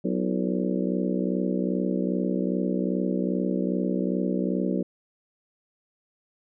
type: harmonic tone with a mistuned harmonic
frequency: 62.5 Hz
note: B1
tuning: 21 cents sharp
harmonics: 3 / 4 / 5 / 6 / 7 / 8 / 9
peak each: -27 / -29 / -31 / -33 / -34 / -35 / -36 dBFS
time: 0.04-4.83 s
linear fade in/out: 10 ms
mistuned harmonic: 6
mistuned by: -86 cents
effects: none